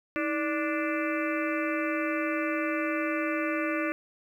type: harmonic tone with a mistuned harmonic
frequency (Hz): 293.7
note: D4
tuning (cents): 0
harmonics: 1 / 2 / 4 / 5 / 6 / 7 / 8 / 9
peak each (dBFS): -30 / -33 / -36 / -37 / -38 / -38 / -39 / -40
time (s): 0.16-3.92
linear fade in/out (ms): 0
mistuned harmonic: 1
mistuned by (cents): +140
effects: 10-bit